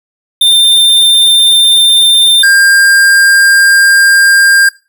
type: tone pair in turn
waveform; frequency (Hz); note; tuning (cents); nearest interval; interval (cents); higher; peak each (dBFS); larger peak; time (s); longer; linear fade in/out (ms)
square; 3596 / 1601.8; A7 / G6; +37 / +37; octave + major second; 1400; first; -4; neither; 0.41-2.43 / 2.43-4.69; second; 5
effects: noise-tail reverb RT60 0.3 s tail -20 dB re dry